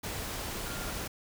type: tone in noise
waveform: sine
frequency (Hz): 1402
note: F6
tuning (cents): +6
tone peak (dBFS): -45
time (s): 0.66-0.92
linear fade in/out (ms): 10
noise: pink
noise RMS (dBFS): -37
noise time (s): 0.03-1.08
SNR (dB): -11
effects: none